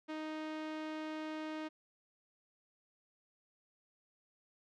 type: tone with low-pass filter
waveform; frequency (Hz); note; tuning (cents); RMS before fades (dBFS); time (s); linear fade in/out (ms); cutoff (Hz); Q
sawtooth; 311.1; D#4; 0; -42; 0.08-1.69; 20; 3400; 0.8
effects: none